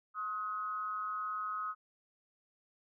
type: tone with amplitude modulation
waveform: sine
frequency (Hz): 1267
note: D#6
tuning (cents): +31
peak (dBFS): -32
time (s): 0.14-1.75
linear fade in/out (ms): 50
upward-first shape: sine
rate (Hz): 202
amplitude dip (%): 65
effects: none